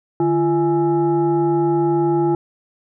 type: tone with frequency modulation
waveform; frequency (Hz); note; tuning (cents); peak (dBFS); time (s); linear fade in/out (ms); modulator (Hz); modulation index
sine; 342.3; F4; -35; -14; 0.2-2.35; 2; 491; 0.78
effects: none